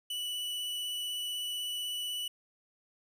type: tone with vibrato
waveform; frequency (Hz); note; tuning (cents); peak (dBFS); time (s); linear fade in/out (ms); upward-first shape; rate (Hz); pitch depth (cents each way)
45% pulse; 2960; F#7; 0; -34; 0.1-2.28; 5; sine; 16; 11
effects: none